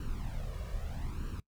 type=noise with flanger; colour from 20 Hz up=brown; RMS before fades=-37 dBFS; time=0-1.4 s; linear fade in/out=2 ms; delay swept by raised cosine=0.7 to 1.8 ms; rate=0.79 Hz; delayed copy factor=+0.75; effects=noise-tail reverb RT60 0.1 s tail -21 dB re dry